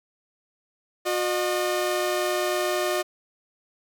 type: tone pair together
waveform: sawtooth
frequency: 360.9 / 609.2 Hz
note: F#4 / D#5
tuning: -43 / -37 cents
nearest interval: major sixth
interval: 906 cents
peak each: -22 dBFS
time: 1.05-3.03 s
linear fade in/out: 20 ms
effects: none